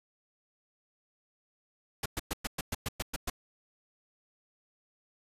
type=noise bursts; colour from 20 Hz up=pink; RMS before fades=-33 dBFS; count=10; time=2.03-3.3 s; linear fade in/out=5 ms; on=28 ms; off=110 ms; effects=resampled to 32000 Hz